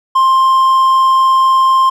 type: tone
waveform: triangle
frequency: 1054 Hz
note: C6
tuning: 12 cents sharp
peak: -5 dBFS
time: 0.15-1.9 s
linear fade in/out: 10 ms
effects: none